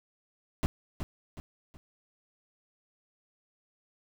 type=noise with echo; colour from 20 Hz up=brown; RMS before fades=-26 dBFS; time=0.63-0.66 s; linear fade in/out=0 ms; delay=370 ms; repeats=3; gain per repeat=-8 dB; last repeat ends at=1.77 s; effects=none